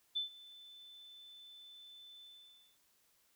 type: tone with ADSR envelope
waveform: sine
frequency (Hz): 3520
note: A7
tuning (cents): 0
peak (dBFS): -32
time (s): 0.15-2.79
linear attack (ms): 18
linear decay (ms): 120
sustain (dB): -21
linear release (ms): 560
effects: white hiss -73 dBFS RMS until 3.35 s